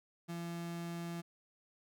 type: tone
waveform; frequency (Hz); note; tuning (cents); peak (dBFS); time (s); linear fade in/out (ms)
35% pulse; 170; F3; -46; -38; 0.28-1.22; 20
effects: none